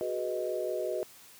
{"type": "chord", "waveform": "sine", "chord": "G# minor seventh", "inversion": "third", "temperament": "equal", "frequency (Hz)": [370, 415.3, 493.9, 622.3], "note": ["F#4", "G#4", "B4", "D#5"], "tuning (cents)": [0, 0, 0, 0], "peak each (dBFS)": [-35, -39, -36, -34], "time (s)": [0.01, 1.03], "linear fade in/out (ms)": 0, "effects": ["white hiss -54 dBFS RMS until 1.39 s", "high-pass 80 Hz 12 dB/octave"]}